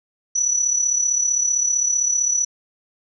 sine tone with amplitude modulation, 5920 Hz, F#8, in tune, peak -14 dBFS, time 0.35-2.45 s, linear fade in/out 10 ms, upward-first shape sine, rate 35.5 Hz, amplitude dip 60%, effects none

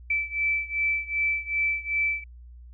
sine beating tone pair, 2319 / 2321.6 Hz, D7 / D7, -22 / -21 cents, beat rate 2.6 Hz, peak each -26 / -28 dBFS, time 0.1-2.24 s, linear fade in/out 5 ms, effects added 60 Hz sine -43 dBFS peak until 2.73 s

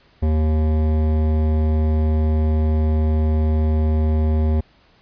sine tone with hard clipping, 77.78 Hz, D#2, in tune, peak -17 dBFS, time 0.22-4.61 s, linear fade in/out 10 ms, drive 15 dB, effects pink hiss -55 dBFS RMS until 5.01 s + resampled to 11025 Hz

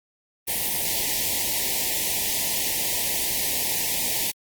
white band-stop noise, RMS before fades -25 dBFS, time 0.47-4.32 s, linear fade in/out 20 ms, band 980 to 1800 Hz, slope 96 dB/octave, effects Opus 32 kbps

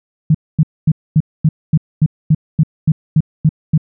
sine tone bursts, 155.56 Hz, D#3, in tune, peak -6 dBFS, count 13, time 0.3-3.778 s, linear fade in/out 5 ms, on 46 ms, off 240 ms, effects none

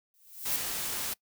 violet noise with exponential growth, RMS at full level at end -28 dBFS, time 0.14-0.56 s, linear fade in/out 0 ms, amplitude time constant 90 ms
white noise, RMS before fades -34 dBFS, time 0.45-1.14 s, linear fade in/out 10 ms
effects noise-tail reverb RT60 0.1 s tail -23 dB re dry

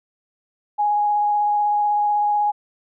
sine tone with vibrato, 830.6 Hz, G#5, in tune, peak -16 dBFS, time 0.78-2.52 s, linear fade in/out 20 ms, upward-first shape sine, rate 16 Hz, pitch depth 10 cents each way, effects none

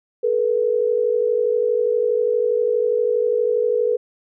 sine tone pair together, 432.3 / 484.7 Hz, A4 / B4, -31 / -32 cents, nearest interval major second, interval 199 cents, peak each -20 / -18 dBFS, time 0.23-3.97 s, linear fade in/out 10 ms, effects none

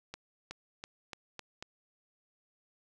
accelerating click train, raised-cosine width 0.2 ms, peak -24 dBFS, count 6, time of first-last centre 0.14-1.625 s, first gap 370 ms, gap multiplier 0.89, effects none

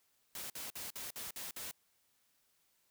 white noise bursts, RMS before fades -44 dBFS, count 7, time 0.35-1.712 s, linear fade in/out 2 ms, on 150 ms, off 52 ms, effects white hiss -75 dBFS RMS until 2.9 s

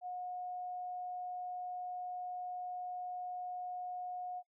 sine tone, 724 Hz, F#5, 38 cents flat, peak -39 dBFS, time 0.01-4.43 s, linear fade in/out 50 ms, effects noise-tail reverb RT60 0.1 s tail -25 dB re dry

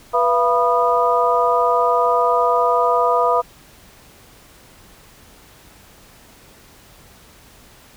harmonic tone with a mistuned harmonic, 245.1 Hz, B3, 13 cents flat, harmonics 2 / 3 / 4 / 5, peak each -19 / -19 / -19 / -19 dBFS, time 0.13-3.42 s, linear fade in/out 20 ms, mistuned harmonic 3, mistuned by -130 cents, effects pink hiss -47 dBFS RMS until 7.96 s

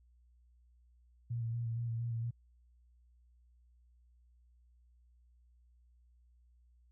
sine tone with vibrato, 116.4 Hz, A#2, 2 cents flat, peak -34 dBFS, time 1.3-2.31 s, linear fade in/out 10 ms, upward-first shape square, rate 4.3 Hz, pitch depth 25 cents each way, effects added 60 Hz sine -63 dBFS peak until 6.91 s

